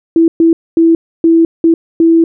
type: tone bursts at uneven times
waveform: sine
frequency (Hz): 330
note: E4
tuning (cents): +2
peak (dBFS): -4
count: 6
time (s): 0.16-0.28 / 0.4-0.53 / 0.77-0.95 / 1.24-1.45 / 1.64-1.74 / 2-2.24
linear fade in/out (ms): 2
effects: none